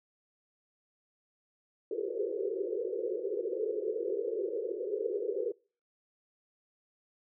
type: band-pass noise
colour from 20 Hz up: pink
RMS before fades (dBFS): -34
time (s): 1.91-5.52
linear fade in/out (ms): 5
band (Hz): 360 to 510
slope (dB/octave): 96
effects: noise-tail reverb RT60 0.4 s tail -26 dB re dry